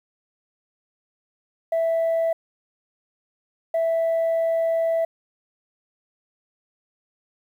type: tone bursts at uneven times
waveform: sine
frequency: 659 Hz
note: E5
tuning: 1 cent flat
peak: -17 dBFS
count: 2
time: 1.72-2.33 / 3.74-5.05 s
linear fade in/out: 5 ms
effects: tanh soft clip ceiling -17 dBFS + 9-bit